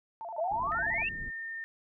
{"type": "tone with vibrato", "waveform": "sine", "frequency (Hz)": 780, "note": "G5", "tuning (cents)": -9, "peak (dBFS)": -37, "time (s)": [0.21, 1.03], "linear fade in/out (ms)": 0, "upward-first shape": "square", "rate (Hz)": 13, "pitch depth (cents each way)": 230}
{"type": "exponential sweep", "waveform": "sine", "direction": "up", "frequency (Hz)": [608, 2794], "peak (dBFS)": -29, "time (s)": [0.38, 1.09], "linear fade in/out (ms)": 5}
{"type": "low-pass noise", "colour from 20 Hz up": "pink", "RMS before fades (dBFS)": -45, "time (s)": [0.5, 1.31], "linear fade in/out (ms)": 20, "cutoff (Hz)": 370, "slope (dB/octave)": 24}
{"type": "tone", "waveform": "sine", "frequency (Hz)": 1816, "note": "A#6", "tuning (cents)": -46, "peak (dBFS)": -36, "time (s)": [0.72, 1.64], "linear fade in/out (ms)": 0}
{"effects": []}